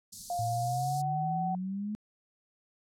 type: band-stop noise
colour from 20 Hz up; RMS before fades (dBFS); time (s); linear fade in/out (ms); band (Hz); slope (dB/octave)
white; -42; 0.12-1.02; 10; 230 to 4200; 48
type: tone with pitch glide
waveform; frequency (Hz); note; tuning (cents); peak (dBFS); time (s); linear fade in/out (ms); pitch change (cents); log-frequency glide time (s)
sine; 704 to 754.5; F5 to F#5; +14 to +34; -30; 0.3-1.55; 2; +120; 0.64-1.08
type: exponential sweep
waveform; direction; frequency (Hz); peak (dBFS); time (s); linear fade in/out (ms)
sine; up; 110 to 214.2; -32; 0.39-1.95; 0
effects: low-pass 10000 Hz 12 dB/octave